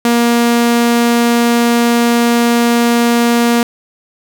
sawtooth tone, 236.3 Hz, A#3, 24 cents sharp, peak -5 dBFS, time 0.05-3.63 s, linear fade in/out 2 ms, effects none

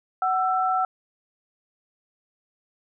sine tone pair together, 748.1 / 1333 Hz, F#5 / E6, +19 / +19 cents, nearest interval minor seventh, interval 1000 cents, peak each -22 / -24 dBFS, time 0.22-0.85 s, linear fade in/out 2 ms, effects none

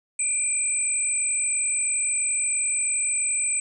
sine tone pair together, 2399 / 8077 Hz, D7 / B8, +36 / +38 cents, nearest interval octave + major sixth, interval 2102 cents, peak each -31 / -22 dBFS, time 0.19-3.6 s, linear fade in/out 5 ms, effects none

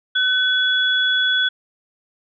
sine tone pair together, 1509 / 3390 Hz, F#6 / G#7, +34 / +35 cents, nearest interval octave + major second, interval 1401 cents, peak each -18 dBFS, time 0.15-1.49 s, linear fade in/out 10 ms, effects none

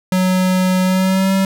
square tone with pitch glide, 185 to 192.63 Hz, F#3 to G3, 0 to -30 cents, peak -13 dBFS, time 0.12-1.45 s, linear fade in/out 2 ms, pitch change +70 cents, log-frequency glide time 0.84-1.33 s, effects none

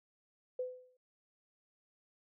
sine tone with exponential decay, 505 Hz, B4, 39 cents sharp, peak -32 dBFS, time 0.59-0.97 s, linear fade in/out 5 ms, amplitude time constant 81 ms, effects none

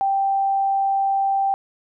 sine tone, 784 Hz, G5, in tune, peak -17 dBFS, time 0.01-1.54 s, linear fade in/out 0 ms, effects none

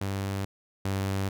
sawtooth tone pair in turn, 98 / 97.21 Hz, G2 / G2, 0 / -14 cents, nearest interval unison, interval 14 cents, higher first, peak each -25 / -23 dBFS, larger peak second, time 0.01-0.45 / 0.85-1.29 s, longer neither, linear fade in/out 5 ms, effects none

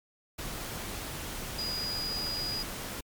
sine tone in noise, 4907 Hz, D#8, 25 cents flat, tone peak -32 dBFS, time 1.58-2.63 s, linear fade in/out 10 ms, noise pink, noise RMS -38 dBFS, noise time 0.38-3.01 s, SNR +3 dB, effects MP3 96 kbps

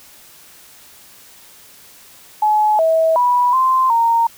sine tone with pitch steps, 851 / 647 / 980 / 1041 / 924 Hz, G#5 / E5 / B5 / C6 / A#5, +42 / -32 / -14 / -9 / -16 cents, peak -11 dBFS, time 2.42-4.27 s, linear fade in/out 5 ms, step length 370 ms, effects white hiss -44 dBFS RMS until 4.37 s

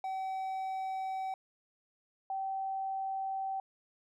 triangle / sine tone pair in turn, 763 / 772.3 Hz, G5 / G5, -47 / -26 cents, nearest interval unison, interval 21 cents, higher second, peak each -32 / -33 dBFS, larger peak first, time 0.04-1.34 / 2.3-3.6 s, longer neither, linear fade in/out 2 ms, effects none

